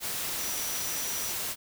sine tone in noise, 5860 Hz, F#8, 18 cents flat, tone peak -37 dBFS, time 0.36-1.35 s, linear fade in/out 50 ms, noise white, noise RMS -33 dBFS, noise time 0-1.56 s, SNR -7 dB, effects none

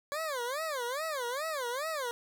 20% pulse tone with vibrato, 554.4 Hz, C#5, in tune, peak -28 dBFS, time 0.12-2.11 s, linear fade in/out 0 ms, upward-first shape sine, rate 2.4 Hz, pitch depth 270 cents each way, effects none

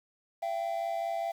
triangle tone pair together, 676.2 / 781 Hz, E5 / G5, +44 / -7 cents, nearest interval major second, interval 249 cents, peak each -30 / -33 dBFS, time 0.42-1.32 s, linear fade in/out 10 ms, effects 9-bit

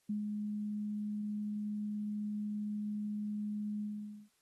sine tone with ADSR envelope, 209.2 Hz, G#3, 13 cents sharp, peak -32 dBFS, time 0.09-4.29 s, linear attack 9 ms, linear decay 130 ms, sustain -3 dB, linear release 490 ms, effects white hiss -75 dBFS RMS until 4.41 s + AAC 32 kbps

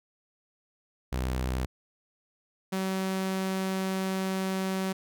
sawtooth tone pair in turn, 63.6 / 189.93 Hz, C2 / F#3, -48 / +46 cents, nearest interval octave + perfect fifth, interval 1894 cents, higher second, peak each -24 dBFS, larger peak neither, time 1.12-1.66 / 2.72-4.93 s, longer second, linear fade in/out 10 ms, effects none

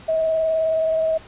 sine tone with vibrato, 641 Hz, E5, 49 cents flat, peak -17 dBFS, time 0.08-1.18 s, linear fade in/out 10 ms, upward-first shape sine, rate 19 Hz, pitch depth 18 cents each way, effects pink hiss -44 dBFS RMS until 1.27 s + resampled to 8000 Hz

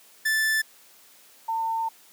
45% pulse / sine tone pair in turn, 1756 / 902.2 Hz, A6 / A5, -4 / +43 cents, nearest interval octave, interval 1153 cents, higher first, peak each -21 / -24 dBFS, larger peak first, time 0.25-0.62 / 1.48-1.89 s, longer second, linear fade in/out 10 ms, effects white hiss -54 dBFS RMS until 2.12 s + high-pass 200 Hz 12 dB/octave

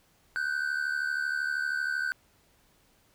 triangle tone pair together, 1480 / 1552.8 Hz, F#6 / G6, 0 / -17 cents, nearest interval minor second, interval 83 cents, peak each -29 / -29 dBFS, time 0.36-2.12 s, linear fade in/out 0 ms, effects pink hiss -65 dBFS RMS until 3.14 s

